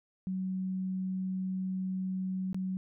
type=tone with dropouts; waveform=sine; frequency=187.4 Hz; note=F#3; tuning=22 cents sharp; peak=-31 dBFS; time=0.27-2.77 s; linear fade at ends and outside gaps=0 ms; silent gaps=2.53-2.545 s; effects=none